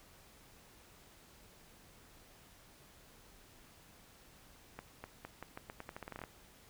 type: accelerating click train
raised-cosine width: 0.5 ms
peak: -29 dBFS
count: 16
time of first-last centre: 4.79-6.238 s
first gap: 250 ms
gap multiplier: 0.84
effects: pink hiss -61 dBFS RMS until 6.69 s